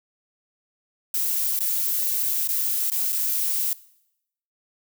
violet noise with dropouts, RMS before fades -24 dBFS, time 1.14-3.73 s, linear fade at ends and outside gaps 2 ms, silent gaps 1.591-1.605 / 2.475-2.488 / 2.901-2.918 / 3.123-3.127 s, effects noise-tail reverb RT60 0.8 s tail -20 dB re dry

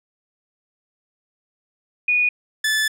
sine / sawtooth tone pair in turn, 2462 / 1740.9 Hz, D#7 / A6, -19 / -19 cents, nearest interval tritone, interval 600 cents, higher first, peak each -15 / -14 dBFS, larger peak second, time 2.08-2.29 / 2.64-2.88 s, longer second, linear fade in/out 5 ms, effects low-pass 12000 Hz 12 dB/octave

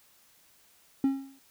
triangle tone with exponential decay, 271.3 Hz, C#4, 37 cents flat, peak -17 dBFS, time 1.04-1.39 s, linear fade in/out 2 ms, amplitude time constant 75 ms, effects tanh soft clip ceiling -13 dBFS + white hiss -62 dBFS RMS until 1.5 s

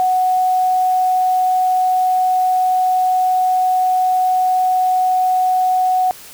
sine tone, 740 Hz, F#5, in tune, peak -12 dBFS, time 0-6.11 s, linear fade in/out 0 ms, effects white hiss -38 dBFS RMS until 6.33 s

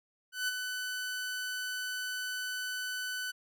sawtooth tone with ADSR envelope, 1500 Hz, F#6, 23 cents sharp, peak -25 dBFS, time 0.32-3.32 s, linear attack 160 ms, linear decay 23 ms, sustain -6 dB, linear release 19 ms, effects none

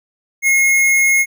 square tone, 2159 Hz, C#7, 46 cents flat, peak -11 dBFS, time 0.42-1.26 s, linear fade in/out 50 ms, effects none

